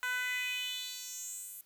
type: tone with high-pass filter sweep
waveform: 10% pulse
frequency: 500 Hz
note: B4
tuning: 21 cents sharp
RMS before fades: -38 dBFS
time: 0.03-1.61 s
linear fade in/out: 0 ms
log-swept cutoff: 1300 to 11000 Hz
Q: 3.5
effects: white hiss -68 dBFS RMS until 1.65 s